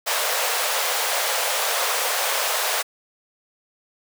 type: high-pass noise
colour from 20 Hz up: pink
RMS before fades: -23 dBFS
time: 0.06-2.83 s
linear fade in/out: 20 ms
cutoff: 490 Hz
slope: 48 dB/octave
effects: none